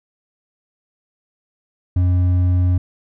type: tone with hard clipping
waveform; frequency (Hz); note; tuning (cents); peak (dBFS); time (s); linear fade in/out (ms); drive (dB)
triangle; 90; F#2; -47; -14; 1.96-2.78; 5; 8
effects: none